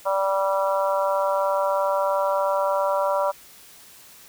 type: harmonic tone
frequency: 194.5 Hz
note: G3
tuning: 13 cents flat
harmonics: 3 / 4 / 5 / 6 / 7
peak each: -22 / -31 / -25 / -30 / -31 dBFS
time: 0.05-3.32 s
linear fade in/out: 20 ms
effects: white hiss -48 dBFS RMS until 4.28 s